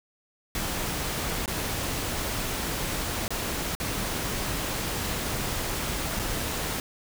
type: noise with dropouts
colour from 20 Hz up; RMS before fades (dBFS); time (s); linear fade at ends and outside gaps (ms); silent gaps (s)
pink; -30; 0.55-6.8; 1; 1.459-1.478 / 3.28-3.305 / 3.751-3.8 / 6.191-6.195
effects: none